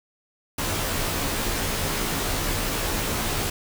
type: noise with comb filter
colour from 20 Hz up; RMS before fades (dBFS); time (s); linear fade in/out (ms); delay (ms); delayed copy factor
pink; -26; 0.58-3.5; 5; 16; -0.85
effects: none